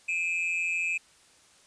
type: tone pair together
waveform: triangle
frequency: 2400 / 2573 Hz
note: D7 / E7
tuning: +37 / -43 cents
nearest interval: minor second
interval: 120 cents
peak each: -29 / -27 dBFS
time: 0.08-0.98 s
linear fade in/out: 10 ms
effects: white hiss -59 dBFS RMS until 1.66 s + resampled to 22050 Hz